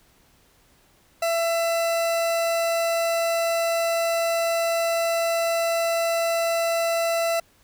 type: tone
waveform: 40% pulse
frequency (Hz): 669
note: E5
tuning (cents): +25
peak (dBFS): -20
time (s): 1.22-7.4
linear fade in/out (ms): 5
effects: pink hiss -59 dBFS RMS until 7.63 s